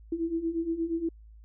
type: beating tone pair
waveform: sine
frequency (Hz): 325.4 / 333.9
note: E4 / E4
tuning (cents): -22 / +22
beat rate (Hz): 8.5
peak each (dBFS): -33 / -29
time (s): 0.12-1.09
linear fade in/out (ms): 5
effects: added 54 Hz sine -48 dBFS peak until 1.44 s